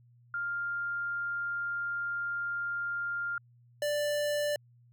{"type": "tone pair in turn", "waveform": ["sine", "square"], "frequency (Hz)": [1400, 588.6], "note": ["F6", "D5"], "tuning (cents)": [4, 4], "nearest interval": "octave + minor third", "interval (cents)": 1500, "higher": "first", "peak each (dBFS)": [-31, -29], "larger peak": "second", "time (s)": [[0.34, 3.38], [3.82, 4.56]], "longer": "first", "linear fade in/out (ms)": 2, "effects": ["added 120 Hz sine -58 dBFS peak until 4.92 s"]}